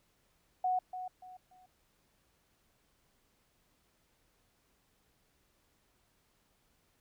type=tone with echo; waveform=sine; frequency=737 Hz; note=F#5; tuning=7 cents flat; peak=-28 dBFS; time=0.64-0.79 s; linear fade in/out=5 ms; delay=290 ms; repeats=3; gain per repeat=-10 dB; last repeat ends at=1.66 s; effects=pink hiss -73 dBFS RMS until 7 s